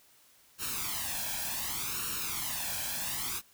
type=noise with flanger; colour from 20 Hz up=white; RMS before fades=-35 dBFS; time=0.58-3.42 s; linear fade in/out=50 ms; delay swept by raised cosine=0.72 to 1.24 ms; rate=0.67 Hz; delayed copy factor=+0.75; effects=white hiss -62 dBFS RMS until 3.53 s

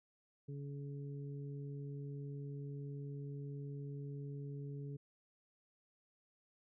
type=harmonic tone; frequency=141.5 Hz; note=C#3; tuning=36 cents sharp; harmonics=1 / 2 / 3; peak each=-43 / -53 / -53 dBFS; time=0.48-4.97 s; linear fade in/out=10 ms; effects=none

